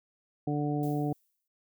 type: harmonic tone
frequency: 147.1 Hz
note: D3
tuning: 3 cents sharp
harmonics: 1 / 2 / 3 / 4 / 5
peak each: -31 / -31 / -37 / -43 / -37 dBFS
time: 0.47-1.13 s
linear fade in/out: 5 ms
type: noise with exponential decay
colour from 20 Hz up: violet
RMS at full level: -47 dBFS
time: 0.83-1.48 s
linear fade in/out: 2 ms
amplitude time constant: 140 ms
effects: none